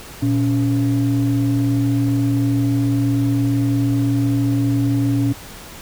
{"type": "tone pair together", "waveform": "sine", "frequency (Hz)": [118, 280.7], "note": ["A#2", "C#4"], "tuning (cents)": [22, 22], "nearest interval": "octave + minor third", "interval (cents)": 1500, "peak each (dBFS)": -16, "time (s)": [0.22, 5.33], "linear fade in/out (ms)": 10, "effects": ["tanh soft clip ceiling -10 dBFS", "pink hiss -37 dBFS RMS until 5.81 s"]}